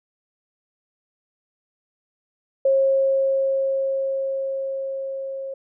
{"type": "tone with level ramp", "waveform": "sine", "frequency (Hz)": 540, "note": "C#5", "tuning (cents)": -45, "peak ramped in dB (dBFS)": [-14, -28], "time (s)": [2.65, 5.54], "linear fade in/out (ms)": 5, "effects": []}